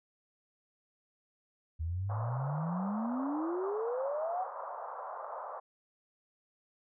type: exponential sweep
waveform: sine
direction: up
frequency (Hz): 77.78 to 768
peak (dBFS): -32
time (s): 1.79-4.45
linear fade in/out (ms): 20
type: band-pass noise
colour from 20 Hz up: white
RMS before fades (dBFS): -42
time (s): 2.09-5.6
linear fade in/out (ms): 10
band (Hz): 530 to 1200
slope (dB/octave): 48
effects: none